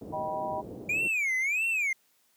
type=low-pass noise; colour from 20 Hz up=white; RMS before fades=-41 dBFS; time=0.01-1.08 s; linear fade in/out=5 ms; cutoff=480 Hz; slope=24 dB/octave
type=chord; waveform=sine; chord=Eb augmented; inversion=none; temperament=just; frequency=622.3 / 777.8 / 972.3 Hz; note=Eb5 / G5 / B5; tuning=0 / -14 / -27 cents; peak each=-34 / -35 / -35 dBFS; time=0.12-0.62 s; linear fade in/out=20 ms
type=tone with vibrato; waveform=triangle; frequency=2349 Hz; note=D7; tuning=in tune; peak=-24 dBFS; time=0.89-1.93 s; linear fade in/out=5 ms; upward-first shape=sine; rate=1.6 Hz; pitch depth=250 cents each way
effects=white hiss -68 dBFS RMS until 2.36 s + high-pass 100 Hz 12 dB/octave